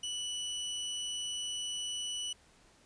sawtooth tone, 2960 Hz, F#7, in tune, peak -32 dBFS, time 0.03-2.33 s, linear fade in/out 5 ms, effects pink hiss -63 dBFS RMS until 2.85 s + resampled to 22050 Hz

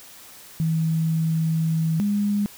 sine tone pair in turn, 161.3 / 204.6 Hz, E3 / G#3, -37 / -26 cents, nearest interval major third, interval 411 cents, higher second, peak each -19 dBFS, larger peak neither, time 0.6-2 / 2-2.46 s, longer first, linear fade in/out 0 ms, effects white hiss -45 dBFS RMS until 2.57 s

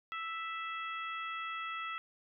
harmonic tone, 659.3 Hz, E5, in tune, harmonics 2 / 3 / 4 / 5, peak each -39 / -44 / -45 / -49 dBFS, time 0.12-1.98 s, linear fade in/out 0 ms, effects none

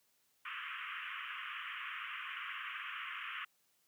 pink band-pass noise, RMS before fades -44 dBFS, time 0.45-3.45 s, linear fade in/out 5 ms, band 1100 to 3100 Hz, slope 96 dB/octave, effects white hiss -75 dBFS RMS until 3.87 s + high-pass 80 Hz 12 dB/octave

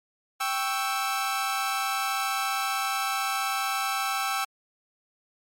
sawtooth chord, C# diminished, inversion second, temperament equal, 784 / 1108.7 / 1318.5 Hz, G5 / C#6 / E6, 0 / 0 / 0 cents, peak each -26 / -30 / -25 dBFS, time 0.4-4.45 s, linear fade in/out 10 ms, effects MP3 64 kbps

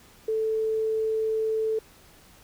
sine tone, 440 Hz, A4, in tune, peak -23 dBFS, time 0.28-1.79 s, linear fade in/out 5 ms, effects pink hiss -54 dBFS RMS until 2.43 s

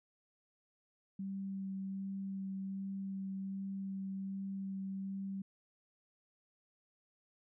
sine tone with vibrato, 193.8 Hz, G3, 20 cents flat, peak -38 dBFS, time 1.19-5.42 s, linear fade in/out 5 ms, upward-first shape sine, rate 1.3 Hz, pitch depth 10 cents each way, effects none

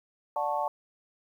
sine chord, D major seventh, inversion none, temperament just, 587.3 / 734.2 / 881 / 1101.2 Hz, D5 / F#5 / A5 / C#6, 0 / -14 / +2 / -12 cents, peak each -33 / -33 / -30 / -35 dBFS, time 0.36-0.68 s, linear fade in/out 2 ms, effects 10-bit

